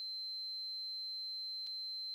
sine tone with dropouts, 4100 Hz, C8, 36 cents flat, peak -40 dBFS, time 0-2.14 s, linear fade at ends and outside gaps 0 ms, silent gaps 1.666-1.671 s, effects 11-bit

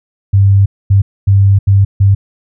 sine tone bursts at uneven times, 98.7 Hz, G2, 12 cents sharp, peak -4 dBFS, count 5, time 0.33-0.66 / 0.9-1.02 / 1.27-1.59 / 1.67-1.85 / 2-2.15 s, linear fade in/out 10 ms, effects none

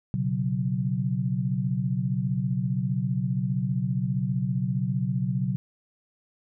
sine chord, B suspended second, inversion none, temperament equal, 123.47 / 138.59 / 185 Hz, B2 / C#3 / F#3, 0 / 0 / 0 cents, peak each -28 dBFS, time 0.14-5.56 s, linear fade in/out 0 ms, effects none

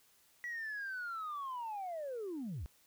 sine linear sweep, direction down, 1950 to 52.4 Hz, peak -37 dBFS, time 0.44-2.66 s, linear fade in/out 0 ms, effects tanh soft clip ceiling -36 dBFS + white hiss -68 dBFS RMS until 2.86 s

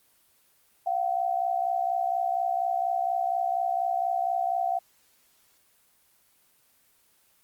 sine tone pair together, 695 / 759.2 Hz, F5 / F#5, -9 / +44 cents, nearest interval major second, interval 153 cents, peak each -27 dBFS, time 0.86-4.79 s, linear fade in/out 10 ms, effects white hiss -64 dBFS RMS until 7.43 s + Opus 24 kbps

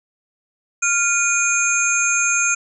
sine tone cluster, 1396 / 2446 / 6450 / 7270 Hz, F6 / D#7 / G8 / A#8, -1 / -30 / +48 / -44 cents, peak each -21 dBFS, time 0.82-2.55 s, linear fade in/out 10 ms, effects none

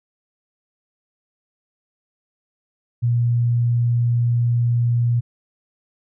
sine tone, 119.3 Hz, A#2, 41 cents sharp, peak -15 dBFS, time 3.02-5.21 s, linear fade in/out 20 ms, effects none

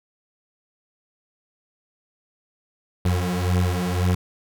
30% pulse beating tone pair, 88.9 / 90.8 Hz, F2 / F#2, +31 / -32 cents, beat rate 1.9 Hz, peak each -20 dBFS, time 3.05-4.15 s, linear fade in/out 5 ms, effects none

